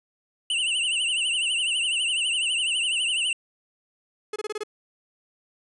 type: tone with vibrato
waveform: square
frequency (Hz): 2859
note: F7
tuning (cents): +40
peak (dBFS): -23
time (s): 0.5-3.33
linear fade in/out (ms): 2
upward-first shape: triangle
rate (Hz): 12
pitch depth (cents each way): 140
type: tone bursts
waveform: 45% pulse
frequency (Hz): 424.5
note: G#4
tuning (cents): +38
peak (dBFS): -28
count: 6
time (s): 4.33-4.635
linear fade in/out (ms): 5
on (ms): 30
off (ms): 25
effects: resampled to 24000 Hz